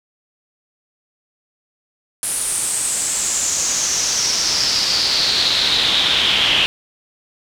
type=noise with band-pass filter sweep; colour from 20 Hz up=brown; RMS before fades=-18 dBFS; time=2.23-6.66 s; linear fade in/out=0 ms; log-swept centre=9800 to 3000 Hz; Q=5.6; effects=none